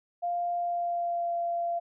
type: tone with pitch glide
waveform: sine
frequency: 698.5 to 687.3 Hz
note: F5 to F5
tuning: 0 to -28 cents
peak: -27 dBFS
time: 0.22-1.8 s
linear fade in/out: 20 ms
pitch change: -28 cents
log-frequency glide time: 0.56-1.35 s
effects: none